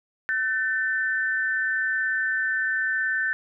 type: tone pair together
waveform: sine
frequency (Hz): 1522.9 / 1782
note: F#6 / A6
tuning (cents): +49 / +22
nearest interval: minor third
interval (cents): 273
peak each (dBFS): -25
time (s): 0.29-3.33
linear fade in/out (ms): 0
effects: none